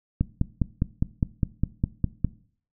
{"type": "click train", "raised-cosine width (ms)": 5, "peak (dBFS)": -9, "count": 11, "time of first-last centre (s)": [0.21, 2.247], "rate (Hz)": 4.91, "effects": ["noise-tail reverb RT60 0.5 s tail -19 dB re dry"]}